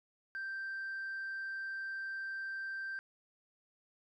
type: tone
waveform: sine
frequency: 1568 Hz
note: G6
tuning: in tune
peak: -36 dBFS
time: 0.35-2.99 s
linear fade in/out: 0 ms
effects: tanh soft clip ceiling -36 dBFS